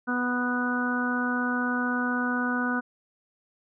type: harmonic tone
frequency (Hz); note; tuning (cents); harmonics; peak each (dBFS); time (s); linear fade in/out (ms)
246.9; B3; 0; 1 / 2 / 3 / 4 / 5 / 6; -27 / -37 / -37 / -36 / -34 / -29; 0.07-2.81; 20
effects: none